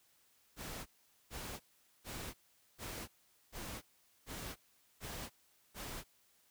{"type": "noise bursts", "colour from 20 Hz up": "pink", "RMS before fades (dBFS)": -45, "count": 8, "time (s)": [0.56, 6.04], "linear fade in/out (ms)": 50, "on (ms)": 300, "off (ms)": 440, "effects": ["white hiss -71 dBFS RMS until 6.5 s"]}